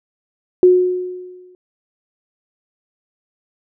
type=tone with exponential decay; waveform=sine; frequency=363.6 Hz; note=F#4; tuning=30 cents flat; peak=-4 dBFS; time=0.63-1.55 s; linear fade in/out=1 ms; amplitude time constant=200 ms; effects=none